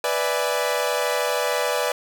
sawtooth chord, E dominant seventh, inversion second, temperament equal, 493.9 / 587.3 / 659.3 / 830.6 Hz, B4 / D5 / E5 / G#5, 0 / 0 / 0 / 0 cents, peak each -21 / -21 / -26 / -26 dBFS, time 0.04-1.92 s, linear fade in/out 2 ms, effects none

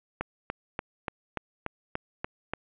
click train, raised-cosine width 0.5 ms, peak -15 dBFS, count 9, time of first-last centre 0.21-2.536 s, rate 3.44 Hz, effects resampled to 8000 Hz + 7-bit

